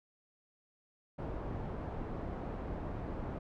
pink low-pass noise, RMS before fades -40 dBFS, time 1.18-3.39 s, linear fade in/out 10 ms, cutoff 840 Hz, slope 12 dB/octave, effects none

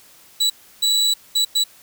35% pulse tone bursts at uneven times, 3934 Hz, B7, 7 cents flat, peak -13 dBFS, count 4, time 0.4-0.5 / 0.82-1.14 / 1.35-1.45 / 1.55-1.64 s, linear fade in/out 10 ms, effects white hiss -49 dBFS RMS until 1.82 s

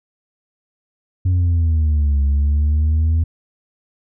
sine exponential two-way sweep, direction down then up, 92.5 to 69.3 to 82.3 Hz, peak -10 dBFS, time 1.25-3.24 s, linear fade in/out 10 ms, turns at 2.22 s, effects tanh soft clip ceiling -12 dBFS

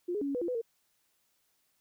sine tone with pitch steps, 352.9 / 416.2 / 281.7 / 278.5 / 491.4 / 344 / 499 / 459.3 Hz, F4 / G#4 / C#4 / C#4 / B4 / F4 / B4 / A#4, +18 / +4 / +28 / +8 / -9 / -26 / +18 / -26 cents, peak -30 dBFS, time 0.08-0.616 s, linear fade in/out 10 ms, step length 67 ms, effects white hiss -74 dBFS RMS until 1.8 s

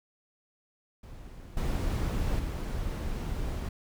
brown noise with level steps, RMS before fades -45 / -29 / -33 dBFS, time 1.03-3.69 s, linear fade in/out 5 ms, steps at 1.57 / 2.39 s, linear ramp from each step 2 ms, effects none

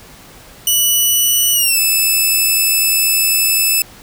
5% pulse tone with pitch glide, 2957 to 2619 Hz, F#7 to E7, -2 to -12 cents, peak -3 dBFS, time 0.67-3.82 s, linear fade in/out 2 ms, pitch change -210 cents, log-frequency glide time 1.53-1.78 s, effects pink hiss -40 dBFS RMS until 4.02 s

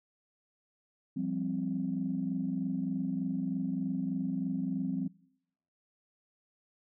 sine chord, F suspended second, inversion none, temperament equal with one note detuned, 172.71 / 196 / 261.6 Hz, F3 / G3 / C4, -19 / 0 / 0 cents, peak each -36 / -35 / -33 dBFS, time 1.16-5.08 s, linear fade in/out 10 ms, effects noise-tail reverb RT60 0.8 s tail -24 dB re dry + tanh soft clip ceiling -21 dBFS

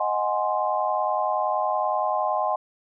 sine chord, Ab dominant seventh, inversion second, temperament equal, 622.3 / 740 / 830.6 / 1046.5 Hz, Eb5 / Gb5 / Ab5 / C6, 0 / 0 / 0 / 0 cents, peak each -27 dBFS, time 0-2.56 s, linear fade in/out 5 ms, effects none

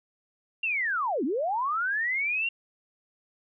sine linear two-way sweep, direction down then up, 2794 to 233.1 to 2794 Hz, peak -25 dBFS, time 0.63-2.49 s, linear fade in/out 5 ms, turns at 1.24 s, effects none

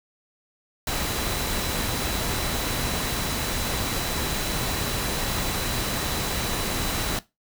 sine tone in noise, 3967 Hz, B7, 7 cents sharp, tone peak -38 dBFS, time 0.87-7.19 s, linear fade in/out 2 ms, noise pink, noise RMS -27 dBFS, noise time 0.87-7.19 s, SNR -14 dB, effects noise-tail reverb RT60 0.2 s tail -17 dB re dry

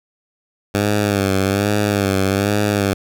10% pulse tone with vibrato, 100 Hz, G2, 35 cents sharp, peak -7 dBFS, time 0.74-2.94 s, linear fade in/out 10 ms, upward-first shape sine, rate 1.2 Hz, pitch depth 73 cents each way, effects none

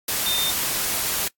sine tone in noise, 3623 Hz, A7, 50 cents sharp, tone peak -22 dBFS, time 0.26-0.51 s, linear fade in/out 5 ms, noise white, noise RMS -24 dBFS, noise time 0.08-1.28 s, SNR -1 dB, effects noise-tail reverb RT60 0.1 s tail -22 dB re dry + AAC 64 kbps

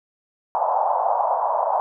white band-pass noise, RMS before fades -21 dBFS, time 0.55-1.8 s, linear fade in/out 0 ms, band 620 to 950 Hz, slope 48 dB/octave, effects none

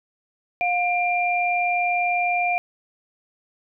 sine tone pair together, 710 / 2382 Hz, F5 / D7, +28 / +24 cents, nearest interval octave + major sixth, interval 2096 cents, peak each -21 / -23 dBFS, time 0.61-2.58 s, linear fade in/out 0 ms, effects none

